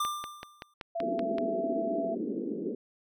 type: tone with exponential decay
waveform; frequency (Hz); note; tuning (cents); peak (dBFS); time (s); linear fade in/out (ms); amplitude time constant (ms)
square; 1190; D6; +22; -27; 0-0.74; 5; 160
type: click train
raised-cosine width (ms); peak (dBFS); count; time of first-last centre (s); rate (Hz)
0.3; -22; 8; 0.05-1.383; 5.25
type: tone with pitch glide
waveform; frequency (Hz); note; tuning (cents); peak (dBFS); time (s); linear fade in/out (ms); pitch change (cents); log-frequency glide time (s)
sine; 674 to 666.3; E5 to E5; +38 to +18; -30; 0.95-2.15; 10; -20; 1.13-1.44
type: band-pass noise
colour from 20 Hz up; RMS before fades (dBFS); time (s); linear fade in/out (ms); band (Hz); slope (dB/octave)
pink; -34; 1-2.75; 5; 210 to 450; 48
effects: none